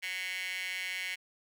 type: tone with high-pass filter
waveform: 15% pulse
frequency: 185 Hz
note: F#3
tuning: in tune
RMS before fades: -37 dBFS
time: 0.02-1.16 s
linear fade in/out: 20 ms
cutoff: 2300 Hz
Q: 8.9
effects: none